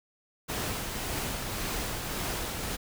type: noise with tremolo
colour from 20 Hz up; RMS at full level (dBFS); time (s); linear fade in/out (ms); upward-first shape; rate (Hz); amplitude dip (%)
pink; -32; 0.48-2.77; 20; triangle; 1.8; 35
effects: none